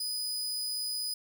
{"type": "tone with amplitude modulation", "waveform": "sawtooth", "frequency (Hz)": 4978, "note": "D#8", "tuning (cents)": 0, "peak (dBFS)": -28, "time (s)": [0, 1.14], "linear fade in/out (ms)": 5, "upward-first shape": "sine", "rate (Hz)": 121, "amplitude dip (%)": 25, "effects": []}